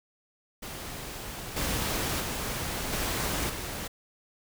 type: noise with level steps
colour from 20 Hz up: pink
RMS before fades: -39 / -30 / -33 / -30 / -36 dBFS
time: 0.62-3.88 s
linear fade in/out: 10 ms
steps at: 1.56 / 2.2 / 2.92 / 3.49 s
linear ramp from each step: 10 ms
effects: none